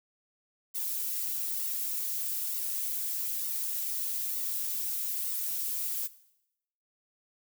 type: noise with flanger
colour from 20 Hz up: violet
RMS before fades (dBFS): -33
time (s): 0.74-6.08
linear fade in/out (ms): 20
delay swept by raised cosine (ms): 1.2 to 6.4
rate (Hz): 1.1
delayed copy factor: -0.75
effects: noise-tail reverb RT60 0.8 s tail -17 dB re dry

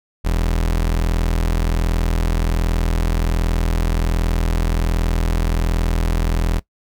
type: tone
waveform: 35% pulse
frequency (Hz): 41.3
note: E1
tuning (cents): +4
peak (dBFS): -14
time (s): 0.24-6.6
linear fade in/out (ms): 20
effects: noise-tail reverb RT60 0.1 s tail -19 dB re dry

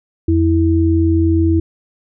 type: tone pair together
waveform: sine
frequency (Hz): 85.84 / 327.1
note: F2 / E4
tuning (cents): -29 / -13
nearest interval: octave + major seventh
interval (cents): 2316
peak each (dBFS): -13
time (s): 0.28-1.6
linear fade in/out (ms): 5
effects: none

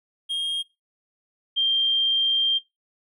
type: tone pair in turn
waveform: triangle / sine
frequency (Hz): 3233 / 3179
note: G#7 / G7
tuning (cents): -47 / +24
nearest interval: unison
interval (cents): 29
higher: first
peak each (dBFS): -22 / -18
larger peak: second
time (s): 0.29-0.63 / 1.56-2.59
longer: second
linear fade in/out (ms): 20
effects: noise-tail reverb RT60 0.2 s tail -18 dB re dry

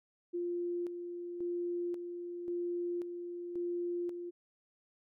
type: tone with tremolo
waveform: sine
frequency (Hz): 349.2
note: F4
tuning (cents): 0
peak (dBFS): -33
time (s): 0.33-4.31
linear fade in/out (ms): 20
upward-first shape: square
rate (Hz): 0.93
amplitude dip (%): 50
effects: none

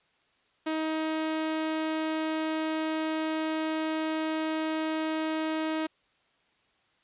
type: tone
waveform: sawtooth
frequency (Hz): 315.5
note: D#4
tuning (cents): +24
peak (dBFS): -24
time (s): 0.66-5.87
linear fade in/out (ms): 10
effects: white hiss -68 dBFS RMS until 7.03 s + resampled to 8000 Hz

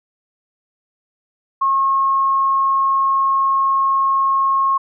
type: tone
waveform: sine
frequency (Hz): 1084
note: C#6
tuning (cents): -39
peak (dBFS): -13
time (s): 1.61-4.78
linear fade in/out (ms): 10
effects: none

